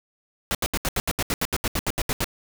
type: noise bursts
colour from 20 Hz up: pink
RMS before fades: -24 dBFS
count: 16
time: 0.51-2.243 s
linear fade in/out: 0 ms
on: 38 ms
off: 75 ms
effects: none